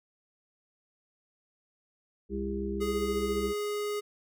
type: harmonic tone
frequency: 66.8 Hz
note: C2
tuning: 36 cents sharp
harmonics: 1 / 3 / 5 / 6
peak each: -37 / -35 / -37 / -35 dBFS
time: 2.29-3.54 s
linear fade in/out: 50 ms
type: tone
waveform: square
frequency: 415.3 Hz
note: G#4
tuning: in tune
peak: -31 dBFS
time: 2.8-4.01 s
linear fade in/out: 20 ms
effects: none